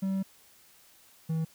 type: tone pair in turn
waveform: triangle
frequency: 192.5 / 160.86 Hz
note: G3 / E3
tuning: -31 / -42 cents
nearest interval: minor third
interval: 311 cents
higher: first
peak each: -25 dBFS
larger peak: neither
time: 0.02-0.23 / 1.29-1.45 s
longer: first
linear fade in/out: 10 ms
effects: white hiss -59 dBFS RMS until 1.54 s